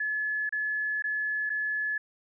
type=tone with dropouts; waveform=sine; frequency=1713 Hz; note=A6; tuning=47 cents flat; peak=-27 dBFS; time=0-1.98 s; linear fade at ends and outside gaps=5 ms; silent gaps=0.493-0.524 / 1.023-1.04 / 1.495-1.5 s; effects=none